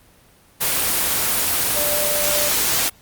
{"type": "tone in noise", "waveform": "sine", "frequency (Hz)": 590, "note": "D5", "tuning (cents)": 8, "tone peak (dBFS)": -24, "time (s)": [1.75, 2.5], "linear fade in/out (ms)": 20, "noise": "white", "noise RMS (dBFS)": -19, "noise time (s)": [0.6, 2.9], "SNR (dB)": -8, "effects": ["pink hiss -52 dBFS RMS until 3.01 s", "Opus 24 kbps"]}